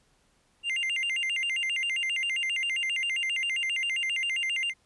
triangle tone with vibrato, 2418 Hz, D7, 50 cents sharp, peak -25 dBFS, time 0.63-4.74 s, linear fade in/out 50 ms, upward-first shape square, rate 7.5 Hz, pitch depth 250 cents each way, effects pink hiss -67 dBFS RMS until 4.85 s + resampled to 24000 Hz

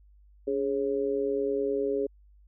sine tone with amplitude modulation, 415.3 Hz, G#4, in tune, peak -21 dBFS, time 0.47-2.07 s, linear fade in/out 10 ms, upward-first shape sine, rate 130 Hz, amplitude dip 95%, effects added 50 Hz sine -54 dBFS peak until 2.47 s

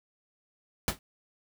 pink noise with exponential decay, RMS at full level -23 dBFS, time 0.88-0.99 s, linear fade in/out 1 ms, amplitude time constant 22 ms, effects none

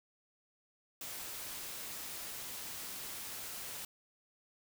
white noise, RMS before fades -44 dBFS, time 1.01-3.85 s, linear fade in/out 2 ms, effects none

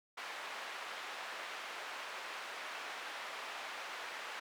white band-pass noise, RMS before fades -45 dBFS, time 0.17-4.4 s, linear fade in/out 10 ms, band 630 to 2200 Hz, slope 12 dB/octave, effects none

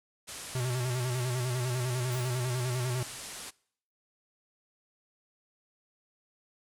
white low-pass noise, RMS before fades -43 dBFS, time 0.27-3.51 s, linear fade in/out 20 ms, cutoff 11000 Hz, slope 48 dB/octave
square tone with vibrato, 125.3 Hz, B2, 25 cents sharp, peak -30 dBFS, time 0.55-3.03 s, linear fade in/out 2 ms, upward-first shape square, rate 10 Hz, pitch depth 50 cents each way
violet noise with exponential decay, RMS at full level -44 dBFS, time 2.12-2.58 s, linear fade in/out 2 ms, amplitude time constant 99 ms
effects noise-tail reverb RT60 0.6 s tail -23 dB re dry

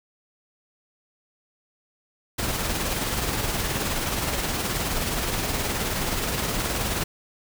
pink noise with tremolo, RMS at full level -25 dBFS, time 2.38-7.04 s, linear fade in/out 10 ms, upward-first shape sine, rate 19 Hz, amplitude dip 35%, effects none

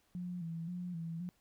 sine tone with vibrato, 171.6 Hz, F3, 30 cents flat, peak -38 dBFS, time 0.15-1.29 s, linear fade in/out 0 ms, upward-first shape square, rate 1.9 Hz, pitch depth 65 cents each way, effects pink hiss -73 dBFS RMS until 1.4 s

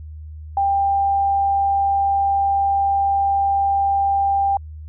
sine tone, 793 Hz, G5, 20 cents sharp, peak -15 dBFS, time 0.57-4.57 s, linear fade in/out 2 ms, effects added 77 Hz sine -32 dBFS peak until 4.88 s

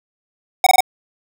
square tone bursts, 748 Hz, F#5, 19 cents sharp, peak -9 dBFS, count 4, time 0.64-0.806 s, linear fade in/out 2 ms, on 25 ms, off 22 ms, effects none

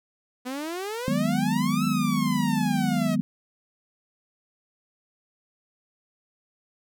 sawtooth exponential two-way sweep, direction up then down, 245.1 to 1338 to 625 Hz, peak -26 dBFS, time 0.45-3.16 s, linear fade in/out 20 ms, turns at 1.85 s
sine chord, G# minor seventh, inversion second, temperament equal with one note detuned, 156.19 / 185 / 207.7 / 246.9 Hz, D#3 / F#3 / G#3 / B3, +7 / 0 / 0 / 0 cents, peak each -29 / -28 / -27 / -26 dBFS, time 1.08-3.21 s, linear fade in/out 0 ms
effects none

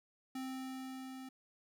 square tone with level ramp, 261.6 Hz, C4, in tune, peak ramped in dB -40 to -47 dBFS, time 0.35-1.29 s, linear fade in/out 5 ms, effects none

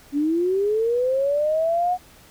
sine linear sweep, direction up, 277.5 to 735 Hz, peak -18 dBFS, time 0.12-1.98 s, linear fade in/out 50 ms, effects pink hiss -50 dBFS RMS until 2.3 s

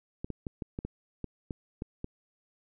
clicks, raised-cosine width 3 ms, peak -22 dBFS, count 10, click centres 0.245 / 0.303 / 0.468 / 0.622 / 0.789 / 0.85 / 1.243 / 1.508 / 1.821 / 2.044 s, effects none

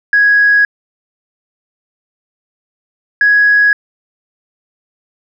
sine tone pair in turn, 1661.2 / 1667.1 Hz, G#6 / G#6, 0 / +6 cents, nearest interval unison, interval 6 cents, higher second, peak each -5 dBFS, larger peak neither, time 0.13-0.65 / 3.21-3.73 s, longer neither, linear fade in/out 2 ms, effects tanh soft clip ceiling -1 dBFS

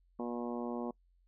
harmonic tone, 120 Hz, B2, 49 cents flat, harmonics 2 / 3 / 4 / 5 / 6 / 7 / 8 / 9, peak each -38 / -42 / -44 / -46 / -48 / -49 / -50 / -51 dBFS, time 0.19-0.91 s, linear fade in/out 5 ms, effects noise-tail reverb RT60 0.1 s tail -24 dB re dry + added 44 Hz sine -66 dBFS peak until 1.27 s

